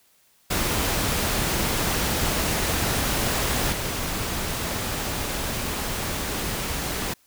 pink noise with level steps, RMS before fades -24 / -28 dBFS, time 0.5-7.14 s, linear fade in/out 10 ms, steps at 3.72 s, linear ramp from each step 10 ms, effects white hiss -61 dBFS RMS until 7.26 s

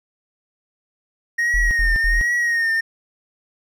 triangle tone with vibrato, 1864.7 Hz, A#6, in tune, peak -15 dBFS, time 1.38-2.81 s, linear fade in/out 10 ms, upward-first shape triangle, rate 1.3 Hz, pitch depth 61 cents each way
sine tone bursts, 40.46 Hz, E1, 32 cents flat, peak -17 dBFS, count 3, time 1.54-2.212 s, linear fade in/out 0 ms, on 170 ms, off 81 ms
effects none

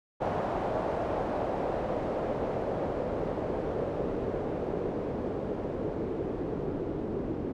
white noise with low-pass filter sweep, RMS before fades -32 dBFS, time 0.2-7.53 s, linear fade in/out 20 ms, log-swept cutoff 700 to 360 Hz, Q 1.9, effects none

